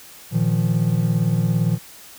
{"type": "chord", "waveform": "triangle", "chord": "Bb suspended fourth", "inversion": "none", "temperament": "equal with one note detuned", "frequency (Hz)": [116.54, 155.56, 173.11], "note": ["Bb2", "Eb3", "F3"], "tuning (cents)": [0, 0, -15], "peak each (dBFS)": -19, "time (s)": [0.31, 1.79], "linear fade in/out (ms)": 50, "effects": ["white hiss -43 dBFS RMS until 2.18 s"]}